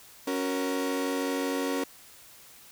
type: chord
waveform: 35% pulse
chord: F# major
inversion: second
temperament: equal with one note detuned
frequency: 277.2 / 370 / 469.1 Hz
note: C#4 / F#4 / A#4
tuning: 0 / 0 / +11 cents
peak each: -28 / -34 / -31 dBFS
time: 0.27-1.84 s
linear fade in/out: 5 ms
effects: white hiss -52 dBFS RMS until 2.71 s